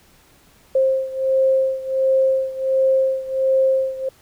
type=beating tone pair; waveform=sine; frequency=529 / 530.4 Hz; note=C5 / C5; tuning=+19 / +23 cents; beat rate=1.4 Hz; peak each=-17 / -20 dBFS; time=0.75-4.09 s; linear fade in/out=5 ms; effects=pink hiss -53 dBFS RMS until 4.21 s